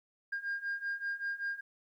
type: beating tone pair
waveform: sine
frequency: 1609 / 1614.2 Hz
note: G6 / G#6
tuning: +45 / -50 cents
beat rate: 5.2 Hz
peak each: -37 / -35 dBFS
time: 0.32-1.61 s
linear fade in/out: 10 ms
effects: tanh soft clip ceiling -30 dBFS + 12-bit